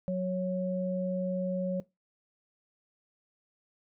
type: tone pair together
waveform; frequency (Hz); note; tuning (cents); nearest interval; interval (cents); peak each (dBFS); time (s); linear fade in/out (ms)
sine; 184.21 / 552; F#3 / C#5; -7 / -7; octave + perfect fifth; 1900; -30 / -32; 0.08-1.8; 0
effects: noise-tail reverb RT60 0.2 s tail -20 dB re dry